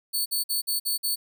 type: tone bursts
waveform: 10% pulse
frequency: 4450 Hz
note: C#8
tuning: 6 cents sharp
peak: -17 dBFS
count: 6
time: 0.13-1.16 s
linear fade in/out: 20 ms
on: 130 ms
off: 50 ms
effects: none